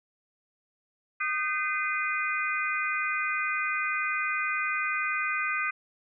harmonic tone with a mistuned harmonic, 410 Hz, G#4, 22 cents flat, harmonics 3 / 4 / 5 / 6, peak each -32 / -32 / -32 / -32 dBFS, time 1.2-5.71 s, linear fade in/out 10 ms, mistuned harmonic 4, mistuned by -110 cents, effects none

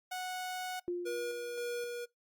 sawtooth tone, 736 Hz, F#5, 9 cents flat, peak -33 dBFS, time 0.11-0.8 s, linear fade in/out 10 ms
sine tone with exponential decay, 352.2 Hz, F4, 15 cents sharp, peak -31 dBFS, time 0.88-1.99 s, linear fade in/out 0 ms, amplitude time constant 240 ms
square tone with tremolo, 480.1 Hz, B4, 49 cents flat, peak -36 dBFS, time 1.05-2.06 s, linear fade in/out 20 ms, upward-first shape square, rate 1.9 Hz, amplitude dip 30%
effects noise-tail reverb RT60 0.2 s tail -24 dB re dry + Opus 48 kbps

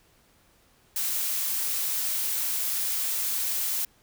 blue noise, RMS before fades -28 dBFS, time 0.96-3.85 s, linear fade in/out 2 ms, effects pink hiss -62 dBFS RMS until 4.02 s

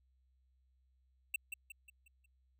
square tone with echo, 2692 Hz, E7, 36 cents sharp, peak -33 dBFS, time 1.34-1.36 s, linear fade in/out 5 ms, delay 180 ms, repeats 5, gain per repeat -7 dB, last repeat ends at 2.26 s, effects added 64 Hz sine -70 dBFS peak until 2.59 s

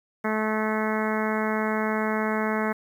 harmonic tone, 216.7 Hz, A3, 26 cents flat, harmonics 1 / 2 / 3 / 4 / 5 / 6 / 7 / 8 / 9 / 10, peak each -27 / -30 / -32 / -33 / -34 / -35 / -35 / -36 / -37 / -37 dBFS, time 0.24-2.73 s, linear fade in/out 10 ms, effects 9-bit

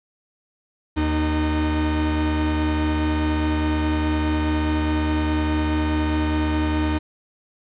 45% pulse tone pair together, 77.78 / 306.3 Hz, D#2 / D#4, 0 / -27 cents, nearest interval 2 octaves, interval 2373 cents, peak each -22 dBFS, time 0.96-6.99 s, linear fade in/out 20 ms, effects resampled to 8000 Hz + 8-bit

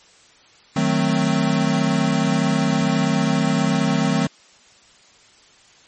square chord, D# diminished seventh, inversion none, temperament equal, 155.56 / 185 / 220 / 261.6 Hz, D#3 / F#3 / A3 / C4, 0 / 0 / 0 / 0 cents, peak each -23 dBFS, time 0.76-4.27 s, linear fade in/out 5 ms, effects white hiss -51 dBFS RMS until 5.87 s + MP3 32 kbps

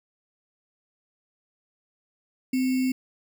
sine tone with sample-and-hold, 258.2 Hz, C4, 23 cents flat, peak -21 dBFS, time 2.53-2.92 s, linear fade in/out 5 ms, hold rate 2450 Hz, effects none

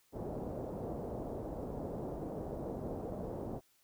white low-pass noise, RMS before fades -41 dBFS, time 0.12-3.61 s, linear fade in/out 50 ms, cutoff 620 Hz, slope 24 dB/octave, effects white hiss -71 dBFS RMS until 3.83 s

